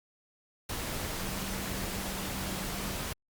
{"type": "tone in noise", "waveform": "sine", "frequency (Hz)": 192.8, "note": "G3", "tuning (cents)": -28, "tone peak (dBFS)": -41, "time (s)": [1.21, 2.96], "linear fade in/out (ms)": 5, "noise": "pink", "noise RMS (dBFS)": -36, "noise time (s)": [0.69, 3.13], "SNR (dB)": -8, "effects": ["Opus 48 kbps"]}